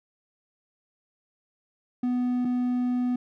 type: tone pair in turn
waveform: triangle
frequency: 247.7 / 247.7 Hz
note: B3 / B3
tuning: +5 / +5 cents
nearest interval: unison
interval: 0 cents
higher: neither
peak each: -21 dBFS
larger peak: neither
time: 2.03-2.45 / 2.45-3.16 s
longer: second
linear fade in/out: 5 ms
effects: none